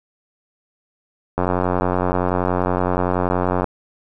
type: click train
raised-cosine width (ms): 1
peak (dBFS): -5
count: 206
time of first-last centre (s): 1.38-3.643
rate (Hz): 90.6
effects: none